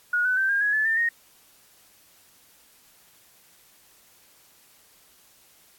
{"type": "tone with pitch steps", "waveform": "sine", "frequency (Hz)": [1448, 1500.8, 1555.5, 1612.2, 1671, 1731.9, 1795.1, 1860.5], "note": ["F#6", "F#6", "G6", "G6", "G#6", "A6", "A6", "A#6"], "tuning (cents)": [-38, 24, -14, 48, 10, -28, 34, -4], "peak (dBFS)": -20, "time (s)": [0.13, 1.09], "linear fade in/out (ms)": 5, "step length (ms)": 120, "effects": ["white hiss -57 dBFS RMS until 5.78 s", "AAC 64 kbps"]}